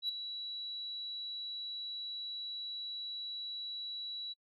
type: tone with ADSR envelope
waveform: sine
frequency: 3920 Hz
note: B7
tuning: 14 cents flat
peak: -29 dBFS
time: 0.02-4.34 s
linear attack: 69 ms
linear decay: 9 ms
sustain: -10 dB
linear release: 22 ms
effects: noise-tail reverb RT60 0.1 s tail -26 dB re dry + tanh soft clip ceiling -27 dBFS